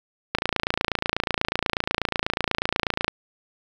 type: click train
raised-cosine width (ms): 0.3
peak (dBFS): -5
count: 78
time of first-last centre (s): 0.35-3.08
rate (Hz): 28.2
effects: 7-bit